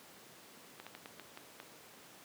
slowing click train, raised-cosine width 0.3 ms, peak -30 dBFS, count 7, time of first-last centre 0.8-1.601 s, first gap 66 ms, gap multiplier 1.28, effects pink hiss -56 dBFS RMS until 2.24 s + high-pass 200 Hz 12 dB/octave

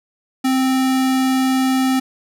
square tone with vibrato, 261.6 Hz, C4, in tune, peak -15 dBFS, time 0.44-2 s, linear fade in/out 10 ms, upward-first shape sine, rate 20 Hz, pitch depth 9 cents each way, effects none

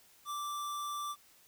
square tone, 1172 Hz, D6, 4 cents flat, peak -37 dBFS, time 0.25-1.16 s, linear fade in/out 50 ms, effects white hiss -63 dBFS RMS until 1.47 s

